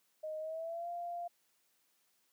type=tone with pitch glide; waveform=sine; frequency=622.3 to 694.5 Hz; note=D#5 to F5; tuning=0 to -10 cents; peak=-38 dBFS; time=0.23-1.28 s; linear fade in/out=10 ms; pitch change=+190 cents; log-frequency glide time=0.39-0.89 s; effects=white hiss -75 dBFS RMS until 2.32 s + high-pass 150 Hz 12 dB/octave